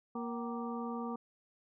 harmonic tone with a mistuned harmonic, 234.7 Hz, A#3, 12 cents sharp, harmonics 1 / 2 / 3 / 4 / 5, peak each -38 / -43 / -46 / -47 / -45 dBFS, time 0.15-1.16 s, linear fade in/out 5 ms, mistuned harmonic 3, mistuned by +140 cents, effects none

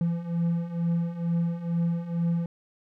triangle beating tone pair, 168.1 / 170.3 Hz, E3 / F3, +34 / -43 cents, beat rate 2.2 Hz, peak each -28 / -24 dBFS, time 0.01-2.46 s, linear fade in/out 2 ms, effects none

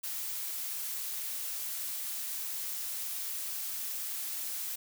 blue noise, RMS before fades -37 dBFS, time 0.03-4.76 s, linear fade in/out 10 ms, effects none

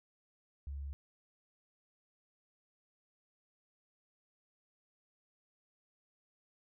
sine tone, 70.1 Hz, C#2, 20 cents sharp, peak -39 dBFS, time 0.67-0.93 s, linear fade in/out 0 ms, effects none

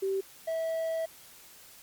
sine / triangle tone pair in turn, 387.2 / 651.2 Hz, G4 / E5, -21 / -21 cents, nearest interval major sixth, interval 900 cents, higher second, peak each -27 / -27 dBFS, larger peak neither, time 0.02-0.21 / 0.47-1.06 s, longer second, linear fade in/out 10 ms, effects white hiss -53 dBFS RMS until 1.82 s + Opus 48 kbps

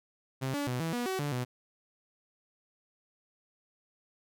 sawtooth tone with pitch steps, 132.5 / 287.1 / 125 / 163.8 / 242.4 / 378 / 145.4 / 124.7 Hz, C3 / D4 / B2 / E3 / B3 / F#4 / D3 / B2, +22 / -39 / +21 / -11 / -32 / +37 / -17 / +17 cents, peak -27 dBFS, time 0.41-1.45 s, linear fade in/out 20 ms, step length 130 ms, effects none

